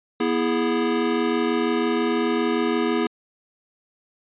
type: chord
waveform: square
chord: E major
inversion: second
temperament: equal with one note detuned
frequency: 243.1 / 329.6 / 415.3 Hz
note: B3 / E4 / G#4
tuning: -27 / 0 / 0 cents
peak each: -25 dBFS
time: 0.2-3.07 s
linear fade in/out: 5 ms
effects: resampled to 8000 Hz